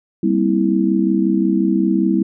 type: chord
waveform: sine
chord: C dominant seventh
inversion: second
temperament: just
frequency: 196.22 / 235.5 / 261.6 / 327 Hz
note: G3 / Bb3 / C4 / E4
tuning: +2 / +18 / 0 / -14 cents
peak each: -17 / -22 / -21 / -17 dBFS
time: 0.23-2.23 s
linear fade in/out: 5 ms
effects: none